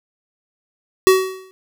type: tone with exponential decay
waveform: square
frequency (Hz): 377.1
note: F#4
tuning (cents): +33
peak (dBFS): -6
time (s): 1.07-1.51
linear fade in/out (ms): 0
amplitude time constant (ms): 94
effects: none